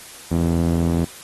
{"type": "tone with band-pass filter", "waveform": "sawtooth", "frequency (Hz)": 84.1, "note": "E2", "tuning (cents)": 35, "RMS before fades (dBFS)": -19, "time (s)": [0.31, 1.05], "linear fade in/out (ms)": 10, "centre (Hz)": 220, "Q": 1.2, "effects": ["white hiss -40 dBFS RMS until 1.23 s", "AAC 32 kbps"]}